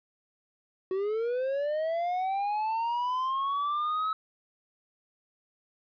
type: linear sweep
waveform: triangle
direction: up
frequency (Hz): 370 to 1295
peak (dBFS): -25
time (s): 0.91-4.13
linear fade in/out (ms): 2
effects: resampled to 11025 Hz + 11-bit